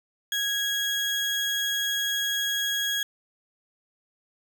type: tone pair together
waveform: 35% pulse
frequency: 1652 / 3304 Hz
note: G#6 / G#7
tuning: -10 / -10 cents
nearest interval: octave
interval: 1200 cents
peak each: -27 dBFS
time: 0.32-3.03 s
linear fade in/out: 2 ms
effects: none